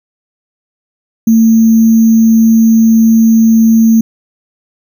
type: tone with sample-and-hold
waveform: sine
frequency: 224.6 Hz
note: A3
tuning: 36 cents sharp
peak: -3 dBFS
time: 1.27-4.01 s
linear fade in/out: 5 ms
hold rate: 6300 Hz
effects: none